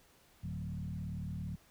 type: tone with frequency modulation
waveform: sine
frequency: 130.81 Hz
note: C3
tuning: in tune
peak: -37 dBFS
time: 0.43-1.56 s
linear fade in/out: 10 ms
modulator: 37.7 Hz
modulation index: 1.7
effects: pink hiss -65 dBFS RMS until 1.7 s